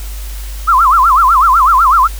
sine tone with vibrato, 1174.7 Hz, D6, in tune, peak -5 dBFS, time 0.67-2.08 s, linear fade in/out 20 ms, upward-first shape sine, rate 8 Hz, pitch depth 280 cents each way, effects added 50 Hz sine -21 dBFS peak until 2.19 s + white hiss -33 dBFS RMS until 2.19 s

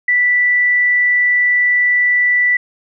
sine tone, 1970 Hz, B6, 5 cents flat, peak -10 dBFS, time 0.08-2.57 s, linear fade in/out 5 ms, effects none

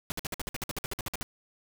pink noise bursts, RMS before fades -34 dBFS, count 16, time 0.1-1.23 s, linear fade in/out 0 ms, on 20 ms, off 54 ms, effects none

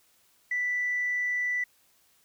sine tone, 1975.5 Hz, B6, in tune, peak -25 dBFS, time 0.51-1.64 s, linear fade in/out 5 ms, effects tanh soft clip ceiling -21 dBFS + white hiss -65 dBFS RMS until 2.24 s

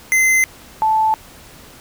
square / sine tone pair in turn, 2063 / 875.4 Hz, C7 / A5, -25 / -9 cents, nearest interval octave + minor third, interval 1484 cents, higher first, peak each -12 dBFS, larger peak neither, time 0.12-0.44 / 0.82-1.14 s, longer neither, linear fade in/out 0 ms, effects pink hiss -42 dBFS RMS until 1.8 s

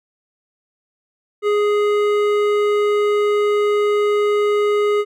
sine tone with hard clipping, 415.3 Hz, G#4, in tune, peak -16 dBFS, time 1.42-5.05 s, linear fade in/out 50 ms, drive 12 dB, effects none

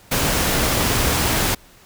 pink noise, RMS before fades -19 dBFS, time 0.11-1.55 s, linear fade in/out 10 ms, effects pink hiss -49 dBFS RMS until 1.85 s

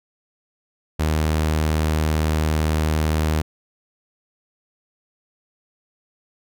sawtooth tone, 77.78 Hz, D#2, in tune, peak -14 dBFS, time 0.99-3.42 s, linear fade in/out 10 ms, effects none

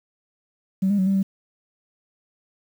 sine tone with pitch steps, 191.1 / 202.9 / 187.9 / 195.2 / 193.3 Hz, G3 / G#3 / F#3 / G3 / G3, -44 / -40 / +27 / -7 / -24 cents, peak -16 dBFS, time 0.82-1.23 s, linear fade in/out 10 ms, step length 82 ms, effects tanh soft clip ceiling -13 dBFS + 8-bit

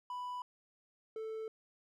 triangle tone pair in turn, 990 / 441 Hz, B5 / A4, +4 / +4 cents, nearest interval octave + major second, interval 1400 cents, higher first, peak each -37 / -37 dBFS, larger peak neither, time 0.1-0.42 / 1.16-1.48 s, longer neither, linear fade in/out 2 ms, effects none

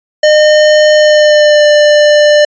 square tone with pitch glide, 608 to 595.1 Hz, D#5 to D5, -40 to +23 cents, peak -4 dBFS, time 0.23-2.45 s, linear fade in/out 5 ms, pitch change -37 cents, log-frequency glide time 0.94-1.66 s, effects resampled to 16000 Hz

